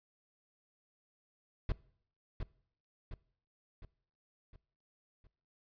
brown noise with echo, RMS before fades -31 dBFS, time 1.69-1.72 s, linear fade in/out 2 ms, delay 710 ms, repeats 5, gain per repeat -6 dB, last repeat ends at 5.27 s, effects noise-tail reverb RT60 0.6 s tail -21 dB re dry + resampled to 11025 Hz

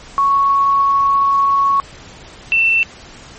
sine tone pair in turn, 1108.7 / 2682 Hz, C#6 / E7, 0 / +29 cents, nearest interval octave + minor third, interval 1529 cents, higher second, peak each -10 dBFS, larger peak neither, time 0.18-1.8 / 2.52-2.83 s, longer first, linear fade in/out 0 ms, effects pink hiss -38 dBFS RMS until 3.38 s + MP3 32 kbps

